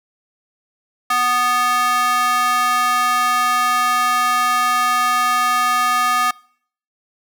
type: tone with high-pass filter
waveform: square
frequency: 246.9 Hz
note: B3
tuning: in tune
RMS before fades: -17 dBFS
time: 1.1-6.31 s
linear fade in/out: 5 ms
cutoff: 1100 Hz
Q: 3.6
effects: noise-tail reverb RT60 0.6 s tail -25 dB re dry